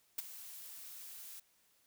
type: noise with ADSR envelope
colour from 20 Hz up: blue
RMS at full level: -35 dBFS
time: 0.18-1.4 s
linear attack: 8 ms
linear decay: 17 ms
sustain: -15 dB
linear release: 6 ms
effects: white hiss -72 dBFS RMS until 1.86 s